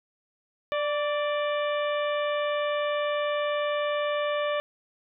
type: harmonic tone with a mistuned harmonic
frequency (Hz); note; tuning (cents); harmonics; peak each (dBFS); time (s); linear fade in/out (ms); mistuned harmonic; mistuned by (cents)
590; D5; +8; 1 / 2 / 3 / 4 / 5 / 6; -26 / -32 / -36 / -38 / -40 / -42; 0.72-4.6; 0; 2; -31
effects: none